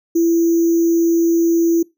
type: tone with sample-and-hold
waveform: sine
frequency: 335.2 Hz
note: E4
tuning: 29 cents sharp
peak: -11 dBFS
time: 0.15-1.83 s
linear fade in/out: 10 ms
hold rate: 6300 Hz
effects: noise-tail reverb RT60 0.2 s tail -22 dB re dry